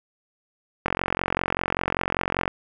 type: click train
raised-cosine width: 0.5 ms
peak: -7 dBFS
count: 74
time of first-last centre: 0.86-2.479 s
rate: 45.1 Hz
effects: none